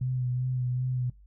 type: tone with vibrato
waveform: sine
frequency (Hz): 126.3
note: B2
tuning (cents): +39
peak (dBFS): -26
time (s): 0.01-1.1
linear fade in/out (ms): 5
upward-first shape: sine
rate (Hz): 2.6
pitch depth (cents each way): 27
effects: noise-tail reverb RT60 0.2 s tail -22 dB re dry + added 50 Hz sine -51 dBFS peak until 1.26 s